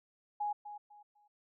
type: tone with echo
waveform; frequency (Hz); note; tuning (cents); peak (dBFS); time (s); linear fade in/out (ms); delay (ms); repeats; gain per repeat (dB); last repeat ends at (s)
sine; 830.6; G#5; 0; -32; 0.4-0.53; 10; 250; 3; -11; 1.28
effects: none